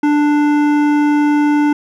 sine tone with hard clipping, 294.8 Hz, D4, 7 cents sharp, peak -12 dBFS, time 0.03-1.73 s, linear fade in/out 5 ms, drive 13 dB, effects none

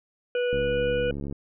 harmonic tone, 489.9 Hz, B4, 14 cents flat, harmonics 1 / 3 / 5 / 6, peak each -23 / -34 / -39 / -39 dBFS, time 0.35-1.11 s, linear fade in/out 2 ms
click train, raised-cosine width 3 ms, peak -21 dBFS, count 57, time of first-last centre 0.53-1.325 s, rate 70.4 Hz
effects none

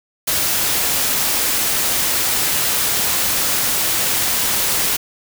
white noise, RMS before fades -18 dBFS, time 0.27-4.97 s, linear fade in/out 10 ms, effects none

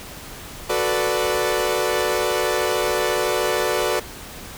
sawtooth chord, B minor seventh, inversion second, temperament equal with one note detuned, 367.4 / 440 / 493.9 / 587.3 Hz, F#4 / A4 / B4 / D5, -12 / 0 / 0 / 0 cents, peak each -21 dBFS, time 0.69-4 s, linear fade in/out 10 ms, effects pink hiss -37 dBFS RMS until 4.57 s

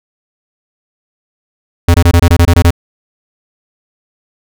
square tone bursts, 85.8 Hz, F2, 30 cents flat, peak -4 dBFS, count 10, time 1.88-2.707 s, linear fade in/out 5 ms, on 62 ms, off 23 ms, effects none

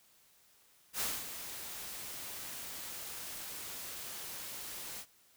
white noise with ADSR envelope, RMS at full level -34 dBFS, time 0.93-5.06 s, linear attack 75 ms, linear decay 230 ms, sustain -10 dB, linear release 66 ms, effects white hiss -66 dBFS RMS until 5.36 s

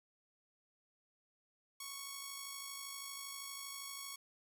5% pulse tone with amplitude modulation, 1108.7 Hz, C#6, in tune, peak -31 dBFS, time 1.8-4.16 s, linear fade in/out 5 ms, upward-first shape sine, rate 52.6 Hz, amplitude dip 35%, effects none

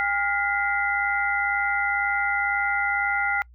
sine tone cluster, 806 / 1410 / 1948 / 2050 Hz, G5 / F6 / B6 / C7, +48 / +16 / -24 / -36 cents, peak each -27 / -25 / -32 / -26 dBFS, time 0-3.42 s, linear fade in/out 0 ms, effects noise-tail reverb RT60 0.1 s tail -26 dB re dry + added 60 Hz sine -47 dBFS peak until 3.54 s

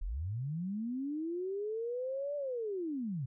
sine linear two-way sweep, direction up then down, 32.01 to 587.3 to 118.3 Hz, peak -34 dBFS, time 0.01-3.26 s, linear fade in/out 10 ms, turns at 2.36 s, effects none

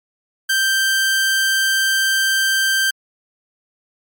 sawtooth tone, 1568 Hz, G6, in tune, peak -11 dBFS, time 0.49-2.91 s, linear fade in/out 10 ms, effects MP3 96 kbps

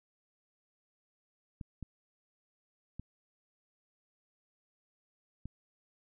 clicks, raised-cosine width 5 ms, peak -29 dBFS, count 4, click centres 1.612 / 1.827 / 2.996 / 5.456 s, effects none

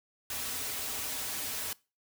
white noise with comb filter, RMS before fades -36 dBFS, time 0.3-1.73 s, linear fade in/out 2 ms, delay 5.7 ms, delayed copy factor -0.95, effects noise-tail reverb RT60 0.3 s tail -22 dB re dry

